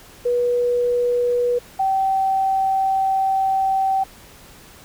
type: tone pair in turn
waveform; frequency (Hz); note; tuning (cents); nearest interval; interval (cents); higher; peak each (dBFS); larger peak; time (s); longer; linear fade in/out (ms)
sine; 486.1 / 771.6; B4 / G5; -28 / -28; minor sixth; 800; second; -16; neither; 0.25-1.59 / 1.79-4.04; second; 10
effects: pink hiss -45 dBFS RMS until 4.84 s